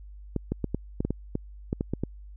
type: clicks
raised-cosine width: 3 ms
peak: -14 dBFS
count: 12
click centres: 0.363 / 0.52 / 0.643 / 0.746 / 1.005 / 1.05 / 1.106 / 1.354 / 1.729 / 1.809 / 1.936 / 2.036 s
effects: added 50 Hz sine -42 dBFS peak until 2.36 s